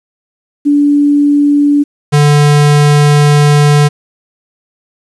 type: tone pair in turn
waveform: sine / square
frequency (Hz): 289.2 / 146.79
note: D4 / D3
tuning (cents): -27 / 0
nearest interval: octave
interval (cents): 1173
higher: first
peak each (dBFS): -5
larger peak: neither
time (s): 0.65-1.84 / 2.12-3.89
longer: second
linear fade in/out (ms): 20
effects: resampled to 24000 Hz + 7-bit